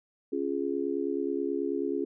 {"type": "chord", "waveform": "sine", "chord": "Db major", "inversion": "none", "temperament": "just", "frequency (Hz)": [277.2, 346.5, 415.8], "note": ["Db4", "F4", "Ab4"], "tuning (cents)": [0, -14, 2], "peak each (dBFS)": -32, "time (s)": [0.32, 2.05], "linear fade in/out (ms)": 10, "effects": []}